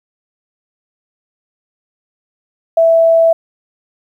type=tone; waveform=sine; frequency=659.3 Hz; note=E5; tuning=in tune; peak=-6 dBFS; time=2.77-3.33 s; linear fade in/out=5 ms; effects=8-bit